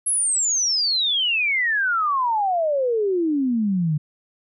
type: exponential sweep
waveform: sine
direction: down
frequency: 11070 to 145.6 Hz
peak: -18 dBFS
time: 0.06-3.98 s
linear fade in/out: 10 ms
effects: none